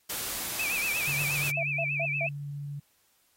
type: noise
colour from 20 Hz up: white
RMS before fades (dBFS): -34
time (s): 0.09-1.51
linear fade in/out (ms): 10
type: tone with vibrato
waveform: sine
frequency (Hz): 2465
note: D#7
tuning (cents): -17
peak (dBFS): -28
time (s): 0.59-2.29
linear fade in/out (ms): 5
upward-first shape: sine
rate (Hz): 8.4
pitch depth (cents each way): 120
type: tone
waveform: sine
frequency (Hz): 143.4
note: D3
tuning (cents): -41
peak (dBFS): -34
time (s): 1.07-2.8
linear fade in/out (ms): 10
type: tone bursts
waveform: sine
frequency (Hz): 669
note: E5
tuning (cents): +25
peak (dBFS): -30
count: 4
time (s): 1.57-2.268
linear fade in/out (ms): 5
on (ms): 62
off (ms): 150
effects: white hiss -68 dBFS RMS until 3.36 s + AAC 48 kbps